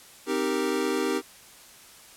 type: chord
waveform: square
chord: C minor seventh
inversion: none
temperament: equal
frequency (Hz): 261.6 / 311.1 / 392 / 466.2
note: C4 / Eb4 / G4 / Bb4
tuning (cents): 0 / 0 / 0 / 0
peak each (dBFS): -32 / -31 / -29 / -32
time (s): 0.26-1.22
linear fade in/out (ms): 50
effects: white hiss -50 dBFS RMS until 2.16 s + low-pass 12000 Hz 12 dB/octave